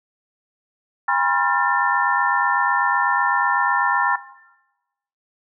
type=tone cluster; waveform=sine; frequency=810 / 975 / 1063 / 1379 / 1781 Hz; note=G#5 / B5 / C6 / F6 / A6; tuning=-43 / -23 / +27 / -22 / +21 cents; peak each=-23 dBFS; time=1.08-4.16 s; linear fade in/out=5 ms; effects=noise-tail reverb RT60 1.0 s tail -17 dB re dry